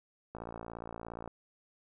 click train, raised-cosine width 1 ms, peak -28 dBFS, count 54, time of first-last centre 0.35-1.277 s, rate 57.2 Hz, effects none

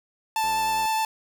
45% pulse tone with vibrato, 880 Hz, A5, in tune, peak -22 dBFS, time 0.36-1.05 s, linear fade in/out 2 ms, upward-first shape triangle, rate 9.7 Hz, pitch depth 12 cents each way
click train, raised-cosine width 1 ms, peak -28 dBFS, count 39, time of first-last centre 0.44-0.854 s, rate 91.7 Hz
effects none

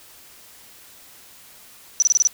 sine tone bursts, 5920 Hz, F#8, in tune, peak -12 dBFS, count 6, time 2-2.272 s, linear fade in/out 0 ms, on 22 ms, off 28 ms, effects white hiss -47 dBFS RMS until 2.33 s

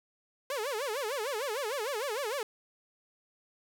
sawtooth tone with vibrato, 493.9 Hz, B4, in tune, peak -28 dBFS, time 0.5-2.43 s, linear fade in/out 2 ms, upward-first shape sine, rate 6.6 Hz, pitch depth 290 cents each way, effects none

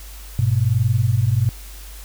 sine tone pair together, 101.61 / 122.8 Hz, G#2 / B2, -37 / -9 cents, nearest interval minor third, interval 328 cents, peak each -18 / -17 dBFS, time 0.39-1.49 s, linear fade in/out 0 ms, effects added 50 Hz sine -35 dBFS peak until 2.04 s + white hiss -42 dBFS RMS until 2.04 s

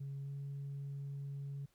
sine tone with pitch glide, 138.5 to 139.87 Hz, C#3 to C#3, -1 to +16 cents, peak -39 dBFS, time 0-1.66 s, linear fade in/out 10 ms, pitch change +17 cents, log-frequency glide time 0.23-0.29 s, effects tanh soft clip ceiling -38 dBFS + pink hiss -75 dBFS RMS until 1.74 s

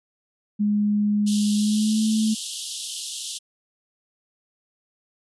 sine tone with pitch glide, 207.7 to 217.9 Hz, G#3 to A3, 0 to -17 cents, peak -18 dBFS, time 0.59-2.35 s, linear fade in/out 20 ms, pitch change +83 cents, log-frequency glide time 1.54-2 s
pink high-pass noise, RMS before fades -31 dBFS, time 1.26-3.39 s, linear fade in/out 20 ms, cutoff 2900 Hz, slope 96 dB/octave
effects resampled to 24000 Hz

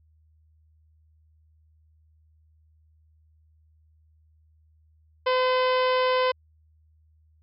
harmonic tone, 510 Hz, C5, 44 cents flat, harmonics 1 / 2 / 3 / 4 / 5 / 6 / 7 / 8 / 9 / 10, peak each -22 / -25 / -34 / -34 / -37 / -35 / -41 / -43 / -43 / -43 dBFS, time 5.26-6.32 s, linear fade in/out 10 ms, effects added 78 Hz sine -58 dBFS peak until 7.42 s

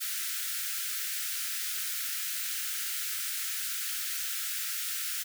white high-pass noise, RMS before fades -34 dBFS, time 0-5.24 s, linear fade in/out 20 ms, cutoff 1300 Hz, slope 96 dB/octave, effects none

